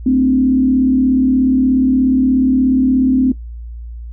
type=tone with frequency modulation; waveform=sine; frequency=258.9 Hz; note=C4; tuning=18 cents flat; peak=-9 dBFS; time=0.06-3.32 s; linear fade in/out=5 ms; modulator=36.8 Hz; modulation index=0.62; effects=noise-tail reverb RT60 0.1 s tail -17 dB re dry + added 58 Hz sine -26 dBFS peak until 4.12 s